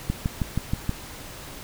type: click train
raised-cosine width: 5 ms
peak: -11 dBFS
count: 6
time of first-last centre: 0.1-0.894 s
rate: 6.3 Hz
effects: pink hiss -40 dBFS RMS until 1.63 s